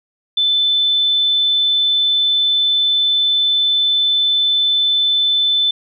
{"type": "tone", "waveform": "sine", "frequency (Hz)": 3520, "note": "A7", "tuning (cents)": 0, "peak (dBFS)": -12, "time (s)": [0.37, 5.71], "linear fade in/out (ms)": 5, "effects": []}